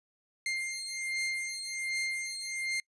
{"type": "beating tone pair", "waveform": "sawtooth", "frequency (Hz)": [2107, 2108.3], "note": ["C7", "C7"], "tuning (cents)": [12, 13], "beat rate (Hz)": 1.3, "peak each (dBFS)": [-33, -32], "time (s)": [0.46, 2.8], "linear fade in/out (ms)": 2, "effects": ["noise-tail reverb RT60 0.1 s tail -26 dB re dry", "resampled to 24000 Hz"]}